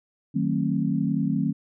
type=chord; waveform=sine; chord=D# diminished seventh; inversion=none; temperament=just; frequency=155.56 / 186.68 / 224 / 268.8 Hz; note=D#3 / F#3 / A3 / C4; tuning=0 / +16 / +31 / +47 cents; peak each=-27 dBFS; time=0.34-1.53 s; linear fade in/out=20 ms; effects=none